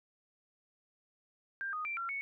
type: tone with pitch steps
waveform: sine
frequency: 1589 / 1240 / 2353 / 1367 / 2216 Hz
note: G6 / D#6 / D7 / F6 / C#7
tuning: +23 / -6 / +3 / -37 / -1 cents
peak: -35 dBFS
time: 1.61-2.21 s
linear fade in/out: 0 ms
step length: 120 ms
effects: none